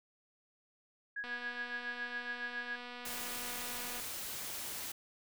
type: tone with tremolo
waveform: sine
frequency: 1661.2 Hz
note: G#6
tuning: in tune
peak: -35 dBFS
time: 1.16-2.76 s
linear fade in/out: 5 ms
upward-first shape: triangle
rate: 7.2 Hz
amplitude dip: 90%
type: click train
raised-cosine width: 0.3 ms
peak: -31 dBFS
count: 674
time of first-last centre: 1.24-3.998 s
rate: 244 Hz
type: noise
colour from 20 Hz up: white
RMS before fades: -42 dBFS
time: 3.05-4.92 s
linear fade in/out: 5 ms
effects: none